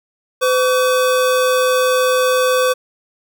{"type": "tone pair together", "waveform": "square", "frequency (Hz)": [508, 1140.4], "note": ["B4", "C#6"], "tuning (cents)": [49, 49], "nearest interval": "octave + major second", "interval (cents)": 1400, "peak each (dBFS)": [-14, -20], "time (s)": [0.41, 2.74], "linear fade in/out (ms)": 20, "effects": []}